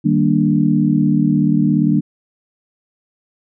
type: chord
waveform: sine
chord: Eb major seventh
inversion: none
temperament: equal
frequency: 155.56 / 196 / 233.1 / 293.7 Hz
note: Eb3 / G3 / Bb3 / D4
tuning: 0 / 0 / 0 / 0 cents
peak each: -17 dBFS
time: 0.04-2.01 s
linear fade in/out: 20 ms
effects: none